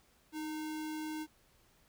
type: tone with sample-and-hold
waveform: sine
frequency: 311.1 Hz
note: D#4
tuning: in tune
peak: -37 dBFS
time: 0.32-1.27 s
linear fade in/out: 50 ms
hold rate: 1225 Hz
effects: pink hiss -68 dBFS RMS until 1.88 s